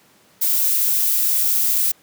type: noise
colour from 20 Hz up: violet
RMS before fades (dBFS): -18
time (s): 0.41-1.92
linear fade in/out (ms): 10
effects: pink hiss -54 dBFS RMS until 2.02 s + high-pass 150 Hz 12 dB/octave